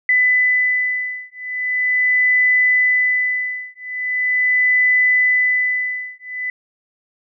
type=beating tone pair; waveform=sine; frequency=2000 / 2000.41 Hz; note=B6 / B6; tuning=+21 / +22 cents; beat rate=0.41 Hz; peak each=-17 / -17 dBFS; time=0.09-6.5 s; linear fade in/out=2 ms; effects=none